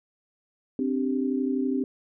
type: chord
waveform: sine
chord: C suspended second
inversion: none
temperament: equal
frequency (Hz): 261.6 / 293.7 / 392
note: C4 / D4 / G4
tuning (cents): 0 / 0 / 0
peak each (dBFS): -25 / -30 / -31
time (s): 0.79-1.84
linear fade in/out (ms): 2
effects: none